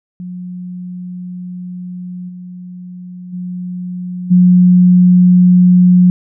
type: tone with level steps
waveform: sine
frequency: 180 Hz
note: F#3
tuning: 47 cents flat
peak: -23 / -27 / -20 / -4 dBFS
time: 0.2-6.1 s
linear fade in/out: 0 ms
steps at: 2.28 / 3.32 / 4.3 s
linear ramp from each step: 20 ms
effects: none